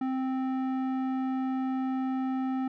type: tone with low-pass filter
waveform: square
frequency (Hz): 261.6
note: C4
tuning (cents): 0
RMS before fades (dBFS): -30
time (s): 0.01-2.68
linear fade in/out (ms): 5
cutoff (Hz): 1200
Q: 0.75
effects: none